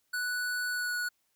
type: tone with pitch glide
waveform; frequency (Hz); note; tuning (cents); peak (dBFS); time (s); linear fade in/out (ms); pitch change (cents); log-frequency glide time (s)
square; 1480 to 1464.7; F#6 to F#6; 0 to -18; -31; 0.13-1.09; 10; -18; 0.7-0.96
effects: white hiss -75 dBFS RMS until 1.35 s